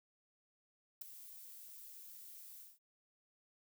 violet noise with ADSR envelope, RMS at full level -41 dBFS, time 1.01-2.79 s, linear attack 8 ms, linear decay 6 ms, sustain -13 dB, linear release 190 ms, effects none

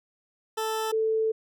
20% pulse / sine tone pair in turn, 440 / 441.6 Hz, A4 / A4, 0 / +6 cents, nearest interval unison, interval 6 cents, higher second, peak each -22 dBFS, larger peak neither, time 0.57-0.92 / 0.92-1.32 s, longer second, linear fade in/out 10 ms, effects none

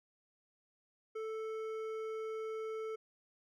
triangle tone with hard clipping, 440 Hz, A4, in tune, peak -40 dBFS, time 1.15-2.96 s, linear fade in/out 10 ms, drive 13 dB, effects none

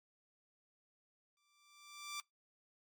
10% pulse tone with exponential growth, 1174.7 Hz, D6, in tune, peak -32 dBFS, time 1.37-2.2 s, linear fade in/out 1 ms, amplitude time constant 180 ms, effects noise-tail reverb RT60 0.2 s tail -26 dB re dry + AAC 64 kbps

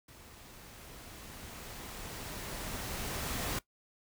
pink noise with level ramp, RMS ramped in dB -55 to -35 dBFS, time 0.08-3.59 s, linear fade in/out 5 ms, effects noise-tail reverb RT60 0.1 s tail -18 dB re dry

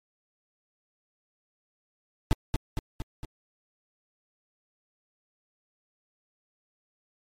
brown noise with echo, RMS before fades -20 dBFS, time 2.31-2.33 s, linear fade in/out 0 ms, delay 230 ms, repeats 4, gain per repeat -4 dB, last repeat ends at 3.25 s, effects MP3 64 kbps

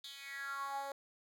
10% pulse tone with high-pass filter sweep, 277.2 Hz, C#4, in tune, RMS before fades -43 dBFS, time 0.04-0.92 s, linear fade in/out 2 ms, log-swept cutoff 3600 to 600 Hz, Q 6.4, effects none

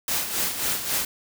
white noise with tremolo, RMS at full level -24 dBFS, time 0.08-1.05 s, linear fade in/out 2 ms, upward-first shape sine, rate 3.7 Hz, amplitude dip 60%, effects none

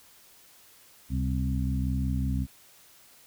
harmonic tone with a mistuned harmonic, 65.41 Hz, C2, in tune, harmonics 1 / 2 / 3 / 4, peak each -28 / -31 / -33 / -34 dBFS, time 1.09-2.47 s, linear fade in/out 50 ms, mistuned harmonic 1, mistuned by +99 cents, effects white hiss -56 dBFS RMS until 3.26 s

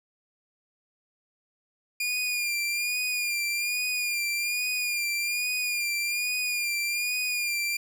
sawtooth tone with vibrato, 2418 Hz, D7, 50 cents sharp, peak -23 dBFS, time 2-7.77 s, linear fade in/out 5 ms, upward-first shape sine, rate 1.2 Hz, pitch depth 45 cents each way, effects none

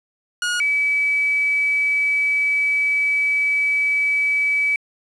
sawtooth / sine tone pair in turn, 1443 / 2291 Hz, F#6 / D7, -44 / -44 cents, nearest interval minor sixth, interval 800 cents, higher second, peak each -16 dBFS, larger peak neither, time 0.42-0.6 / 0.6-4.76 s, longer second, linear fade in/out 2 ms, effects resampled to 24000 Hz + 7-bit

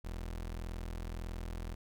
30% pulse tone, 41.72 Hz, E1, 22 cents sharp, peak -36 dBFS, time 0.04-1.75 s, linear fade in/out 10 ms, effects none

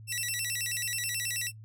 10% pulse tone with vibrato, 2285 Hz, D7, 48 cents flat, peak -22 dBFS, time 0.07-1.52 s, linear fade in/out 50 ms, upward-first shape square, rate 9.3 Hz, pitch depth 280 cents each way, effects noise-tail reverb RT60 0.1 s tail -20 dB re dry + added 109 Hz sine -45 dBFS peak until 1.64 s

